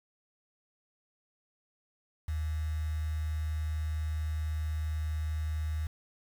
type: tone with quantisation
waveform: sine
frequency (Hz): 77.78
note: D#2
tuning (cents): 0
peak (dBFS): -30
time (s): 2.28-5.87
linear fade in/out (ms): 5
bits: 8
effects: none